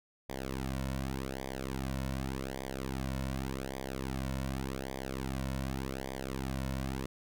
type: tone with flanger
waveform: sawtooth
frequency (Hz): 66.3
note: C2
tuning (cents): +23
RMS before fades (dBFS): -37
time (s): 0.29-7.06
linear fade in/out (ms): 5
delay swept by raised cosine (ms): 0.72 to 2.52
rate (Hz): 0.86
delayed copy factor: -1
effects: none